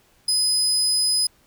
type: tone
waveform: 30% pulse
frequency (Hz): 5020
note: D#8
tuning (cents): +15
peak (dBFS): -14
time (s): 0.28-1.27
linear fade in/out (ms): 5
effects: pink hiss -59 dBFS RMS until 1.46 s